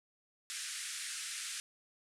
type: band-pass noise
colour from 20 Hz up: white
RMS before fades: -42 dBFS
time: 0.5-1.6 s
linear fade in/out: 0 ms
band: 1400 to 10000 Hz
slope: 48 dB/octave
effects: none